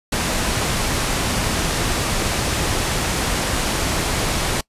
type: low-pass noise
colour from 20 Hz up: pink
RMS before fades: -21 dBFS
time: 0.12-4.61 s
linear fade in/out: 5 ms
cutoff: 11000 Hz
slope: 24 dB/octave
effects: noise-tail reverb RT60 0.1 s tail -23 dB re dry + resampled to 32000 Hz